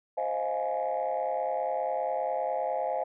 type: chord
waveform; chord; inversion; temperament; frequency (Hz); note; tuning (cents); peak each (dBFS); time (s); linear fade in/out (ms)
sine; F minor seventh; second; just; 523.8 / 628.6 / 698.5 / 838.1; C5 / Eb5 / F5 / Ab5; +2 / +18 / 0 / +16; -32; 0.17-3.04; 10
effects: tanh soft clip ceiling -21 dBFS